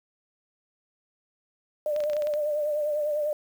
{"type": "tone with vibrato", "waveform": "sine", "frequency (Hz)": 597, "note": "D5", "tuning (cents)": 28, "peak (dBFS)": -24, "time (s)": [1.86, 3.33], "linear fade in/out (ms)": 2, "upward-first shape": "triangle", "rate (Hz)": 10, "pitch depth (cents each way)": 48}
{"type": "clicks", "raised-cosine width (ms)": 0.2, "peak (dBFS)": -23, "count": 9, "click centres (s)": [1.963, 2.004, 2.038, 2.099, 2.133, 2.167, 2.222, 2.271, 2.338]}
{"effects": ["8-bit"]}